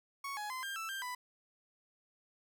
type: tone with pitch steps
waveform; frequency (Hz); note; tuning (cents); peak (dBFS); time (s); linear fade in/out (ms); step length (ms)
30% pulse; 1110 / 838 / 1030 / 1595 / 1324 / 1582 / 994; C#6 / G#5 / C6 / G6 / E6 / G6 / B5; +2 / +15 / -28 / +30 / +7 / +15 / +11; -36; 0.24-1.15; 5; 130
effects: none